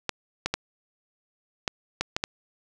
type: clicks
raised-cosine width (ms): 0.2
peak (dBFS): -8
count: 7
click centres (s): 0.093 / 0.46 / 0.54 / 1.678 / 2.01 / 2.165 / 2.239
effects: none